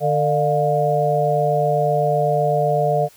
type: harmonic tone with a mistuned harmonic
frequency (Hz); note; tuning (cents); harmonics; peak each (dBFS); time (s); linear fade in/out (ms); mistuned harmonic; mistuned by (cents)
150; D3; +37; 1 / 3 / 4 / 5; -22 / -22 / -20 / -20; 0-3.09; 50; 5; -100
effects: white hiss -50 dBFS RMS until 3.16 s